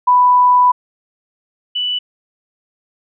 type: tone pair in turn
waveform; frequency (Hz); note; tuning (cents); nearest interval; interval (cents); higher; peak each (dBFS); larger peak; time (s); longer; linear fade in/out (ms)
sine; 991 / 2970; B5 / F#7; +6 / +6; octave + perfect fifth; 1900; second; -7 / -16; first; 0.07-0.72 / 1.75-1.99; first; 10
effects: none